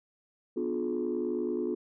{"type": "chord", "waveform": "sine", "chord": "B diminished seventh", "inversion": "none", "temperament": "just", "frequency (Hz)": [246.9, 296.3, 355.6, 426.7], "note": ["B3", "D4", "F4", "Ab4"], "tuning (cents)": [0, 15, 31, 47], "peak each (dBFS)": [-34, -36, -31, -34], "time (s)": [0.56, 1.75], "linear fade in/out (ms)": 10, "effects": ["tanh soft clip ceiling -22 dBFS"]}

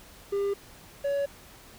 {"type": "tone pair in turn", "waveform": "triangle", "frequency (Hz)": [400, 563.1], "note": ["G4", "C#5"], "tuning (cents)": [35, 27], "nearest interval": "tritone", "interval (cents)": 592, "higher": "second", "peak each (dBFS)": -23, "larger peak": "neither", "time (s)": [[0.32, 0.54], [1.04, 1.26]], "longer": "neither", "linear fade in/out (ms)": 10, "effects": ["pink hiss -51 dBFS RMS until 1.78 s"]}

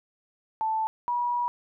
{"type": "tone pair in turn", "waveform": "sine", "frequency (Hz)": [880, 966.4], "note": ["A5", "B5"], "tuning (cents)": [0, -38], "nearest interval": "major second", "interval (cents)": 162, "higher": "second", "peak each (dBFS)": -24, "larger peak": "neither", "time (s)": [[0.61, 0.87], [1.08, 1.48]], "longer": "second", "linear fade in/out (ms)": 0, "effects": []}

